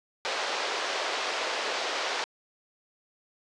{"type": "band-pass noise", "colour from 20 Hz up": "pink", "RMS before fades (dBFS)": -31, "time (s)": [0.25, 2.24], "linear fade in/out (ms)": 0, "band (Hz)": [450, 5500], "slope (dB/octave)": 24, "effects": ["resampled to 22050 Hz"]}